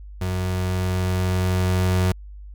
35% pulse tone with level ramp, 91.9 Hz, F#2, 11 cents flat, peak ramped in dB -21 to -15 dBFS, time 0.21-2.12 s, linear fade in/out 5 ms, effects added 50 Hz sine -36 dBFS peak until 2.54 s

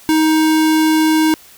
square tone, 314.3 Hz, D#4, 18 cents sharp, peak -11 dBFS, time 0.09-1.34 s, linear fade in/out 0 ms, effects white hiss -43 dBFS RMS until 1.57 s

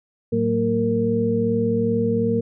sine tone cluster, 110.8 / 186.6 / 229.2 / 462 Hz, A2 / F#3 / A#3 / A#4, +13 / +15 / -29 / -16 cents, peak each -26 / -27 / -22 / -21 dBFS, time 0.32-2.41 s, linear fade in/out 10 ms, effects none

